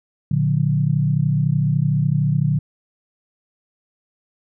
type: chord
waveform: sine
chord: Bb augmented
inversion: none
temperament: equal with one note detuned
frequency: 116.54 / 146.83 / 180.46 Hz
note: Bb2 / D3 / F#3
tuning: 0 / 0 / -43 cents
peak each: -22 / -17 / -23 dBFS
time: 0.31-2.59 s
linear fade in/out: 5 ms
effects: none